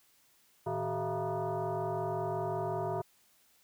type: tone with frequency modulation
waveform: sine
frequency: 156.2 Hz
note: D#3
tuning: 7 cents sharp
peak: -31 dBFS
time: 0.66-3.02 s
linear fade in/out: 10 ms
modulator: 267 Hz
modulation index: 3.1
effects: white hiss -67 dBFS RMS until 3.63 s